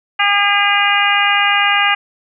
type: harmonic tone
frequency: 405.4 Hz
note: G#4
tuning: 42 cents flat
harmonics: 2 / 3 / 4 / 5 / 6 / 7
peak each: -18 / -18 / -18 / -18 / -18 / -18 dBFS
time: 0.19-1.95 s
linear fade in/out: 10 ms
effects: none